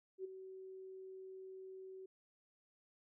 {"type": "tone with ADSR envelope", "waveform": "sine", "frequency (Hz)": 378.5, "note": "F#4", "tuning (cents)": 39, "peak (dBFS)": -39, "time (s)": [0.18, 2.06], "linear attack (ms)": 66, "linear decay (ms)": 12, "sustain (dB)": -10, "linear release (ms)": 6, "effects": []}